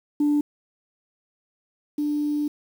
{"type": "tone pair in turn", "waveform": "sine", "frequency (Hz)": [293.7, 295.6], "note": ["D4", "D4"], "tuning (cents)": [0, 11], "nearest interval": "unison", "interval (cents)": 11, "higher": "second", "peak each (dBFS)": [-16, -21], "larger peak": "first", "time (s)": [[0.2, 0.41], [1.98, 2.48]], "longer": "second", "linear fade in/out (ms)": 5, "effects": ["tanh soft clip ceiling -15 dBFS", "8-bit"]}